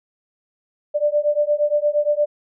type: beating tone pair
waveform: sine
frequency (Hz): 587.3 / 595.9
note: D5 / D5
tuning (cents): 0 / +25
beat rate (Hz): 8.6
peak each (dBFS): -19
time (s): 0.94-2.26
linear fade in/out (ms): 20
effects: none